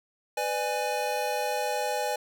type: chord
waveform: square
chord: G# diminished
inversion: first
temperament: just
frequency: 498.4 / 598 / 830.6 Hz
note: B4 / D5 / G#5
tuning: +16 / +31 / 0 cents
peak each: -33 / -33 / -31 dBFS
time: 0.37-2.16 s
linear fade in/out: 5 ms
effects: none